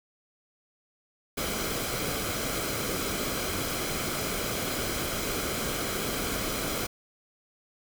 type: noise with comb filter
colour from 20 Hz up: pink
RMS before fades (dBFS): -31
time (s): 1.37-6.87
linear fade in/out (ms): 10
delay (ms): 1.1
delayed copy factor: -0.5
effects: none